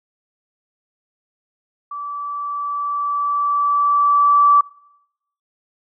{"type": "tone with level ramp", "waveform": "sine", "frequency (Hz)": 1157, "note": "D6", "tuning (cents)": -26, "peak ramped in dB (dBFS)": [-26, -8], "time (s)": [1.91, 4.61], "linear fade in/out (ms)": 5, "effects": ["noise-tail reverb RT60 0.8 s tail -23 dB re dry"]}